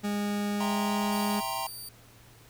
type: tone with pitch glide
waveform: 40% pulse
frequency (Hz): 205.3 to 206.7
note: G#3 to G#3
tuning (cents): -20 to -8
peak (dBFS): -27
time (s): 0.03-1.41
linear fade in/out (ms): 20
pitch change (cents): +12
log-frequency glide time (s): 0.56-0.92
type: chord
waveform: square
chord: C dominant seventh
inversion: first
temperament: equal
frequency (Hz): 659.3 / 784 / 932.3 / 1046.5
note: E5 / G5 / Bb5 / C6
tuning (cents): 0 / 0 / 0 / 0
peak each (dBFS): -41 / -37 / -35 / -38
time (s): 0.6-1.67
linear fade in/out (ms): 5
type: tone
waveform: 15% pulse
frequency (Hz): 4634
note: D8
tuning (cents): -24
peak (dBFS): -33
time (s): 1.12-1.89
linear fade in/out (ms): 5
effects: added 116 Hz sine -56 dBFS peak until 2.49 s + pink hiss -56 dBFS RMS until 2.49 s